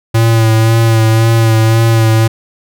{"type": "tone with vibrato", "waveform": "square", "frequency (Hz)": 112.8, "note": "A2", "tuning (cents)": 44, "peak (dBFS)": -7, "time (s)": [0.14, 2.28], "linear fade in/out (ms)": 10, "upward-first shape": "sine", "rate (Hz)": 1.9, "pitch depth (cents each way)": 26, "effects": []}